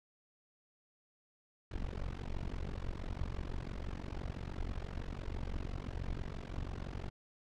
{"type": "noise with amplitude modulation", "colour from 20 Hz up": "brown", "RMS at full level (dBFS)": -36, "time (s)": [1.71, 7.1], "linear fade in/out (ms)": 5, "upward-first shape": "sine", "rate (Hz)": 46, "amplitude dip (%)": 100, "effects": ["low-pass 5000 Hz 12 dB/octave"]}